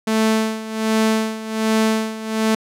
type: tone with tremolo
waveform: sawtooth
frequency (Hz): 220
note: A3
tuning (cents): 0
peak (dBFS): -10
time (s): 0.07-2.55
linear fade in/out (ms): 5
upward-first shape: sine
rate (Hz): 1.3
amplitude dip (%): 80
effects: low-pass 12000 Hz 12 dB/octave